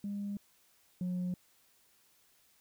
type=tone pair in turn; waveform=sine; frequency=202.3 / 180.23 Hz; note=G#3 / F#3; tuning=-45 / -45 cents; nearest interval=major second; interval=200 cents; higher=first; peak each=-34 / -30 dBFS; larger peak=second; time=0.04-0.37 / 1.01-1.34 s; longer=neither; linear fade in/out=2 ms; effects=tanh soft clip ceiling -31 dBFS + white hiss -68 dBFS RMS until 2.6 s